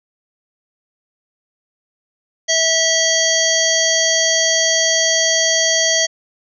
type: harmonic tone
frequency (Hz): 650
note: E5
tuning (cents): -24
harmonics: 1 / 3 / 5 / 7 / 9 / 10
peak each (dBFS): -20 / -20 / -20 / -20 / -20 / -20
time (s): 2.48-6.07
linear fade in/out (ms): 20
effects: none